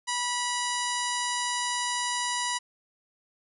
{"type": "harmonic tone with a mistuned harmonic", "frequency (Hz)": 976, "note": "B5", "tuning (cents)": -21, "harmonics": [1, 2, 3, 4, 5, 6, 7, 8, 9, 10], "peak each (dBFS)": [-31, -34, -36, -37, -38, -39, -39, -40, -41, -41], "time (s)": [0.07, 2.59], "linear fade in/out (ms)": 20, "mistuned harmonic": 8, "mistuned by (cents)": -69, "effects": []}